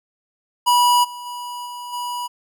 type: tone with level steps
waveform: square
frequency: 975 Hz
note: B5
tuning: 23 cents flat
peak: -13 / -32 / -29 / -31 / -25 dBFS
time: 0.66-2.28 s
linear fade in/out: 20 ms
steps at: 1.03 / 1.25 / 1.65 / 1.92 s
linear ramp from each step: 20 ms
effects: none